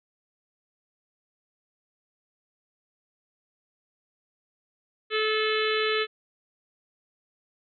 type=harmonic tone with a mistuned harmonic; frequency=433.6 Hz; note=A4; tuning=25 cents flat; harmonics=1 / 3 / 4 / 5 / 6 / 7 / 8 / 9; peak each=-26 / -31 / -32 / -33 / -34 / -34 / -35 / -36 dBFS; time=5.1-6.07 s; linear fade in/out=50 ms; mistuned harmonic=9; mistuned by=+42 cents; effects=none